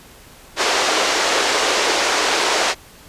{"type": "band-pass noise", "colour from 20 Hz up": "pink", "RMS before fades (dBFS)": -18, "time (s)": [0.56, 2.75], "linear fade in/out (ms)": 50, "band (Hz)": [380, 7000], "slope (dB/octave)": 24, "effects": ["pink hiss -44 dBFS RMS until 3.08 s", "resampled to 32000 Hz"]}